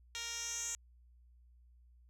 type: tone with band-pass filter sweep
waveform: 10% pulse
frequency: 466.2 Hz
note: A#4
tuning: in tune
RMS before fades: -41 dBFS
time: 0.15-0.75 s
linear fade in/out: 0 ms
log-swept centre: 4600 to 7000 Hz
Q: 4.1
effects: added 60 Hz sine -60 dBFS peak until 2.09 s